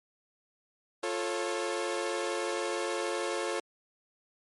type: chord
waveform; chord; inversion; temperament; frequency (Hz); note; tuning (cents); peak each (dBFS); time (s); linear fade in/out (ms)
sawtooth; F augmented; none; equal with one note detuned; 349.2 / 440 / 547; F4 / A4 / C#5; 0 / 0 / -23; -31; 1.03-3.6; 5
effects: MP3 48 kbps